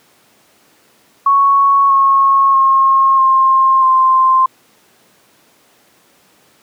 sine tone with pitch steps, 1108.7 / 1092.8 / 1077.1 / 1061.7 / 1046.5 Hz, C#6 / C#6 / C6 / C6 / C6, 0 / -25 / +50 / +25 / 0 cents, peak -7 dBFS, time 1.26-4.46 s, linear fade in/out 5 ms, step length 640 ms, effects pink hiss -51 dBFS RMS until 6.62 s + high-pass 200 Hz 12 dB/octave

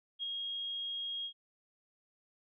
sine tone with ADSR envelope, 3267 Hz, G#7, 29 cents flat, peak -33 dBFS, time 0.19-1.33 s, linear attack 42 ms, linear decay 6 ms, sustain -3 dB, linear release 81 ms, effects none

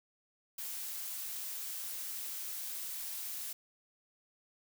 blue noise, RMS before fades -41 dBFS, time 0.58-3.53 s, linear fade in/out 5 ms, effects none

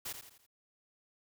white noise with echo, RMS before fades -40 dBFS, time 0.05-0.13 s, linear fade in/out 10 ms, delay 84 ms, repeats 4, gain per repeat -7 dB, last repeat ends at 0.466 s, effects none

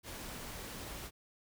pink noise, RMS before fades -45 dBFS, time 0.03-1.11 s, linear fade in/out 50 ms, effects none

